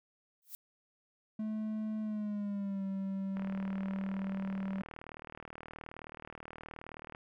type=noise with exponential growth; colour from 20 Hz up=violet; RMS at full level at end=-41 dBFS; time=0.42-0.55 s; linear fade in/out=0 ms; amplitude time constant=28 ms
type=tone with pitch glide; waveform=triangle; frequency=216.2 to 193.73 Hz; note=A3 to G3; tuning=-30 to -20 cents; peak=-32 dBFS; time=1.39-4.82 s; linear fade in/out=5 ms; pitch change=-190 cents; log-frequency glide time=2.01-2.84 s
type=click train; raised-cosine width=0.5 ms; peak=-30 dBFS; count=148; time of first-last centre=3.37-7.149 s; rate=38.9 Hz
effects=none